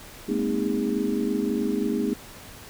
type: tone cluster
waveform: sine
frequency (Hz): 210.4 / 233.7 / 259.7 / 312.1 / 406.7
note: G#3 / A#3 / C4 / D#4 / G#4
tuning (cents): +23 / +5 / -13 / +5 / -36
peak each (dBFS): -29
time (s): 0.28-2.14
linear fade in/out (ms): 10
effects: pink hiss -44 dBFS RMS until 2.69 s